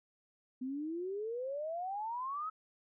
sine exponential sweep, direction up, 250 to 1302 Hz, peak -36 dBFS, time 0.61-2.5 s, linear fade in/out 10 ms, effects none

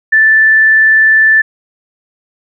sine tone with vibrato, 1760 Hz, A6, in tune, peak -4 dBFS, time 0.12-1.42 s, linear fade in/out 10 ms, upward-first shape triangle, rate 20 Hz, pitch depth 14 cents each way, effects none

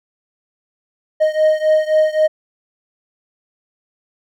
triangle beating tone pair, 620 / 623.8 Hz, D#5 / D#5, -6 / +4 cents, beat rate 3.8 Hz, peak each -12 / -14 dBFS, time 1.2-2.28 s, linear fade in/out 20 ms, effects none

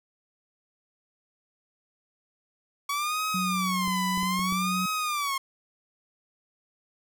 sawtooth tone with vibrato, 1123 Hz, C#6, 22 cents sharp, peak -23 dBFS, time 2.89-5.38 s, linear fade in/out 5 ms, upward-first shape sine, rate 0.63 Hz, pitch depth 210 cents each way
sine tone, 185 Hz, F#3, in tune, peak -28 dBFS, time 3.34-4.86 s, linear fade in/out 5 ms
clicks, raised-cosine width 3 ms, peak -27 dBFS, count 5, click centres 3.879 / 4.176 / 4.231 / 4.393 / 4.524 s
effects none

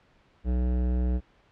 sine tone with hard clipping, 61.74 Hz, B1, in tune, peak -25 dBFS, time 0.44-1.21 s, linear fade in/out 50 ms, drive 15 dB, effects pink hiss -62 dBFS RMS until 1.51 s + low-pass 3000 Hz 12 dB/octave

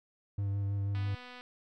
triangle tone with vibrato, 99.8 Hz, G2, 32 cents sharp, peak -28 dBFS, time 0.38-1.15 s, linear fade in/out 5 ms, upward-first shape sine, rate 6.2 Hz, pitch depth 16 cents each way
click train, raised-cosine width 0.3 ms, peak -33 dBFS, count 115, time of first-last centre 0.95-1.41 s, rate 248 Hz
effects none

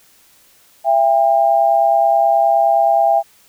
sine tone pair together, 671 / 800.5 Hz, E5 / G5, +31 / +36 cents, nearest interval minor third, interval 305 cents, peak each -13 dBFS, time 0.84-3.23 s, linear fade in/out 50 ms, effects white hiss -51 dBFS RMS until 3.48 s

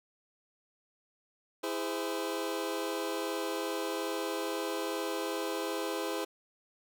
sawtooth chord, E augmented, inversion none, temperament just, 329.6 / 412 / 515 Hz, E4 / G#4 / B#4, 0 / -14 / -28 cents, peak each -33 dBFS, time 1.63-6.25 s, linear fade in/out 10 ms, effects none

